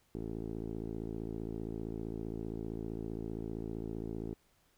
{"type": "tone with low-pass filter", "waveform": "10% pulse", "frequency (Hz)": 55.3, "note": "A1", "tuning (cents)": 9, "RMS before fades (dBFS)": -40, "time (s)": [0.15, 4.34], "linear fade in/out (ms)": 0, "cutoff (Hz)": 420, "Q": 2.8, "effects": ["pink hiss -71 dBFS RMS until 4.77 s"]}